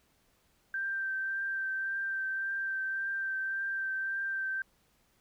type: tone with vibrato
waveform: sine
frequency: 1568 Hz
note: G6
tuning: in tune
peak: -31 dBFS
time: 0.74-4.62 s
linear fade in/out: 2 ms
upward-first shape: triangle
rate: 1.8 Hz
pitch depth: 18 cents each way
effects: pink hiss -70 dBFS RMS until 5.2 s